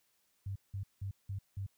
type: tone bursts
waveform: sine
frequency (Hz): 98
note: G2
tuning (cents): 0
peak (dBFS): -36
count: 5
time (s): 0.46-1.665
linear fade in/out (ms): 5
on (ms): 97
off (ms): 180
effects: white hiss -75 dBFS RMS until 1.77 s